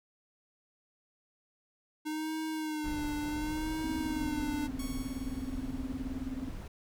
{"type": "tone with vibrato", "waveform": "square", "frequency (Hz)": 306, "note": "D#4", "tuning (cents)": -29, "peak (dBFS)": -34, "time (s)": [2.05, 4.68], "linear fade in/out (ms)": 20, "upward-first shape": "sine", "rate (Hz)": 0.69, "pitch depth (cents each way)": 55}
{"type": "noise", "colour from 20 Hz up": "brown", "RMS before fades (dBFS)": -41, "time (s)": [2.84, 6.68], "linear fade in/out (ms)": 5}
{"type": "tone with tremolo", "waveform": "sine", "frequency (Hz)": 261.6, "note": "C4", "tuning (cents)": 0, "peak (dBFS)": -32, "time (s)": [3.84, 6.49], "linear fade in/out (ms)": 5, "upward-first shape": "sine", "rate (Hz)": 19, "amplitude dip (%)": 90}
{"type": "tone with exponential decay", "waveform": "5% pulse", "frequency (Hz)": 1108.7, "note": "C#6", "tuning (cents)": 0, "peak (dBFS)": -31, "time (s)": [4.79, 6.59], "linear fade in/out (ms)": 5, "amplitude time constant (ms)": 390}
{"effects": []}